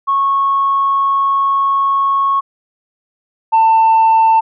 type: tone pair in turn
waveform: sine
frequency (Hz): 1100 / 893.9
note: C#6 / A5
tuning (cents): -14 / +27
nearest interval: major third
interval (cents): 359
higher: first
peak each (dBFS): -10 / -5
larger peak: second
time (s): 0.07-2.41 / 3.52-4.41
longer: first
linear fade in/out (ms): 20
effects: tanh soft clip ceiling -5 dBFS

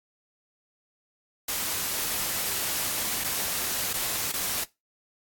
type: noise with dropouts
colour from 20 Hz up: white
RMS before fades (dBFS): -29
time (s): 1.48-4.64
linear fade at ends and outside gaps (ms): 5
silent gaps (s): 3.239-3.243 / 3.931-3.939 / 4.318-4.337
effects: noise-tail reverb RT60 0.2 s tail -19 dB re dry + AAC 64 kbps

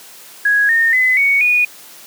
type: tone with pitch steps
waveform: sine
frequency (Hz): 1661.2 / 1832.6 / 2022 / 2230 / 2460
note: G#6 / A#6 / B6 / C#7 / D#7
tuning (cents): 0 / -30 / +40 / +10 / -20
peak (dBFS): -10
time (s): 0.45-1.65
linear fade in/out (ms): 5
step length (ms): 240
effects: white hiss -39 dBFS RMS until 2.06 s + high-pass 200 Hz 12 dB/octave

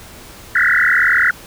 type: tone with frequency modulation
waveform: sine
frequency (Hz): 1700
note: G#6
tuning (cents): +40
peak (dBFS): -10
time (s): 0.55-1.31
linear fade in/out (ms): 5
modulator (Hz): 39.2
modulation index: 7.9
effects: pink hiss -38 dBFS RMS until 1.46 s

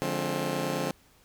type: chord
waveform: 15% pulse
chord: D half-diminished seventh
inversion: none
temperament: just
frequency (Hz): 146.83 / 176.2 / 211.4 / 264.3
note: D3 / F3 / Ab3 / C4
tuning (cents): 0 / +16 / +31 / +18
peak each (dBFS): -27 / -28 / -30 / -28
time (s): 0.02-0.91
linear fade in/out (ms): 0
effects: pink hiss -61 dBFS RMS until 1.24 s

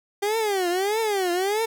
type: tone with vibrato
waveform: 30% pulse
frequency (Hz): 396.1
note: G4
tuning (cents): +18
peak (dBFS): -19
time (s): 0.22-1.66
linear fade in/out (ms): 10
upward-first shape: triangle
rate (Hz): 1.6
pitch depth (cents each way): 250
effects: none

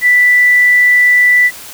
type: tone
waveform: sine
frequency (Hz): 1975.5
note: B6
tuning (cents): 0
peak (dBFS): -5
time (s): 0.01-1.51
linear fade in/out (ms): 50
effects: white hiss -31 dBFS RMS until 1.73 s

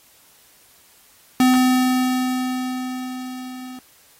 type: tone with level ramp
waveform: square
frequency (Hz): 254.6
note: C4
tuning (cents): -47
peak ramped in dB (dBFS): -12 to -34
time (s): 1.4-3.79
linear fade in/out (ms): 2
effects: white hiss -53 dBFS RMS until 4.19 s + AAC 48 kbps

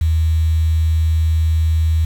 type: tone with quantisation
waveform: sine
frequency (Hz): 80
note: D#2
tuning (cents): +49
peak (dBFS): -12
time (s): 0.01-2.05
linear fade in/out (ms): 5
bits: 6
effects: none

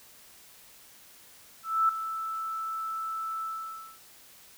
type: tone with ADSR envelope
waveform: sine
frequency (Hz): 1318.5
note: E6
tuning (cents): 0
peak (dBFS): -19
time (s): 1.63-3.99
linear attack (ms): 260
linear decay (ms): 3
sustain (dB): -12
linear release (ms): 560
effects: white hiss -54 dBFS RMS until 4.57 s

